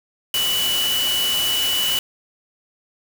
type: tone in noise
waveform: sine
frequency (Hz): 2960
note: F#7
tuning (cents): 0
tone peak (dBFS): -19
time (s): 0.34-1.99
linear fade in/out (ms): 2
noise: white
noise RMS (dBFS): -25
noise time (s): 0.34-1.99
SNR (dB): +3
effects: none